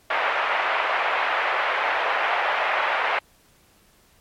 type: band-pass noise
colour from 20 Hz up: pink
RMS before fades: -23 dBFS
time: 0.1-3.19 s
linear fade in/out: 5 ms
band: 630 to 2500 Hz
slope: 24 dB/octave
effects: pink hiss -58 dBFS RMS until 4.2 s + MP3 64 kbps